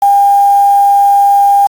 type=tone with quantisation; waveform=sine; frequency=803 Hz; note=G5; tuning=41 cents sharp; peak=-4 dBFS; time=0.02-1.67 s; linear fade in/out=5 ms; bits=4; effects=AAC 64 kbps